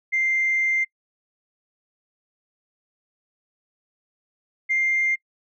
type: tone pair in turn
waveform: sine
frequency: 2093 / 2103 Hz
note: C7 / C7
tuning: 0 / +8 cents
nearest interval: unison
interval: 8 cents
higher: second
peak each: -18 dBFS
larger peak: neither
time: 0.12-0.85 / 4.69-5.16 s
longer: first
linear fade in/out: 20 ms
effects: noise-tail reverb RT60 0.1 s tail -26 dB re dry + tanh soft clip ceiling -14 dBFS

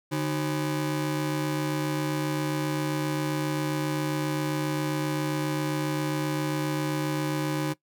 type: ring-modulated tone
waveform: 35% pulse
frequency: 227.3 Hz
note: A#3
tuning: 43 cents flat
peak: -21 dBFS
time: 0.11-7.74 s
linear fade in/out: 20 ms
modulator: 79.9 Hz
effects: noise-tail reverb RT60 0.1 s tail -19 dB re dry

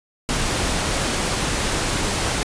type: noise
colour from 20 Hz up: pink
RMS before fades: -22 dBFS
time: 0.29-2.43 s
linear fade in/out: 0 ms
effects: resampled to 22050 Hz

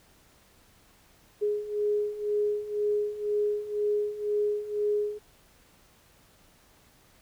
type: beating tone pair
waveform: sine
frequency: 415.3 / 417.3 Hz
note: G#4 / G#4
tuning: 0 / +8 cents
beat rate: 2 Hz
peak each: -31 / -27 dBFS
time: 1.41-5.19 s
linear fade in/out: 20 ms
effects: pink hiss -60 dBFS RMS until 7.21 s

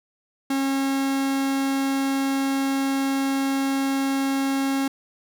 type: tone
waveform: 45% pulse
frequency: 271.9 Hz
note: C#4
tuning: 33 cents flat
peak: -21 dBFS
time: 0.5-4.88 s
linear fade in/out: 5 ms
effects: none

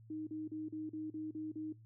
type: tone bursts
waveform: sine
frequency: 311.1 Hz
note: D#4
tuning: in tune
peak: -39 dBFS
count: 8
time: 0.1-1.726 s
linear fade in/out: 5 ms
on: 170 ms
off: 38 ms
effects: noise-tail reverb RT60 0.2 s tail -20 dB re dry + added 112 Hz sine -56 dBFS peak until 1.85 s

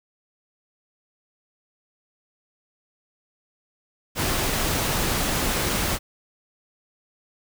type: noise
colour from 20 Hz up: pink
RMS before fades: -24 dBFS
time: 4.15-5.99 s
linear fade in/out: 50 ms
effects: none

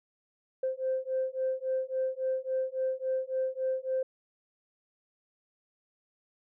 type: beating tone pair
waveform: sine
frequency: 520 / 523.6 Hz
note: C5 / C5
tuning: -11 / +1 cents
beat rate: 3.6 Hz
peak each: -31 / -31 dBFS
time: 0.63-4.03 s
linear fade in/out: 5 ms
effects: tanh soft clip ceiling -22 dBFS

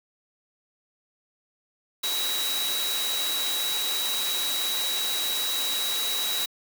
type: tone in noise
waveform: sine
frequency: 3873 Hz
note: B7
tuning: 35 cents flat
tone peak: -27 dBFS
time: 2.03-6.46 s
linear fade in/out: 10 ms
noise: white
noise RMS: -30 dBFS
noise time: 2.03-6.46 s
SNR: 0 dB
effects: high-pass 300 Hz 12 dB/octave

